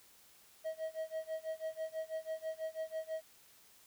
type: tone with tremolo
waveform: triangle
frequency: 638 Hz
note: D#5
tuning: 43 cents sharp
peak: -33 dBFS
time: 0.64-3.22 s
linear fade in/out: 20 ms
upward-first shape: sine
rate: 6.1 Hz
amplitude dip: 95%
effects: white hiss -63 dBFS RMS until 3.86 s